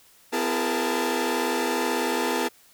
sawtooth tone cluster, 252.8 / 336.3 / 408.8 / 467.1 / 880 Hz, B3 / E4 / G#4 / A#4 / A5, +41 / +35 / -27 / +3 / 0 cents, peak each -26 dBFS, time 0.32-2.49 s, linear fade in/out 20 ms, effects white hiss -56 dBFS RMS until 2.73 s

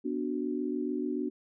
sine chord, B minor, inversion none, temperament equal, 246.9 / 293.7 / 370 Hz, B3 / D4 / F#4, 0 / 0 / 0 cents, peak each -34 / -33 / -35 dBFS, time 0.04-1.3 s, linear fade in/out 20 ms, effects none

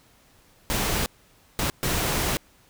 pink noise bursts at uneven times, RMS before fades -25 dBFS, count 3, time 0.7-1.06 / 1.59-1.7 / 1.83-2.37 s, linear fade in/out 0 ms, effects pink hiss -58 dBFS RMS until 2.69 s

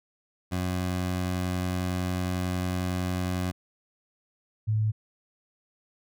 20% pulse / sine tone pair in turn, 91 / 108.22 Hz, F#2 / A2, -28 / -28 cents, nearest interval minor third, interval 300 cents, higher second, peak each -22 dBFS, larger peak neither, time 0.51-3.52 / 4.67-4.92 s, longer first, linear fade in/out 20 ms, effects none

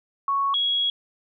sine tone pair in turn, 1108.7 / 3322 Hz, C#6 / G#7, 0 / 0 cents, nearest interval octave + perfect fifth, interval 1900 cents, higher second, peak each -20 dBFS, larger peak neither, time 0.28-0.54 / 0.54-0.9 s, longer second, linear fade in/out 2 ms, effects none

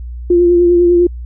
sine tone with vibrato, 349.2 Hz, F4, in tune, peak -6 dBFS, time 0.3-1.07 s, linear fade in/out 5 ms, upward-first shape triangle, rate 10 Hz, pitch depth 29 cents each way, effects added 60 Hz sine -23 dBFS peak until 1.25 s

